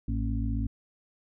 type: harmonic tone with a mistuned harmonic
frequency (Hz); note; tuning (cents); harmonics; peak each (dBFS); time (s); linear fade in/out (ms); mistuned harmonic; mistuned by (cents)
55; A1; 0; 1 / 2 / 4 / 5; -29 / -32 / -35 / -36; 0.08-0.67; 5; 4; +64
effects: none